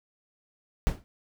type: noise with exponential decay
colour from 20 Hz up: brown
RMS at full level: -22 dBFS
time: 0.87-1.04 s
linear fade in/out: 0 ms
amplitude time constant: 36 ms
effects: none